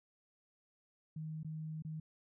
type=tone with dropouts; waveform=sine; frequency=156.8 Hz; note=D#3; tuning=14 cents sharp; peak=-40 dBFS; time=1.16-2 s; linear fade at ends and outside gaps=5 ms; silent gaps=1.432-1.446 / 1.823-1.848 s; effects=none